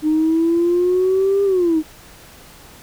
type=exponential two-way sweep; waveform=sine; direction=up then down; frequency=305 to 401.6 to 305 Hz; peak=-12 dBFS; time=0.02-1.83 s; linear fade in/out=50 ms; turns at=1.44 s; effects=tanh soft clip ceiling -9 dBFS + pink hiss -43 dBFS RMS until 2.82 s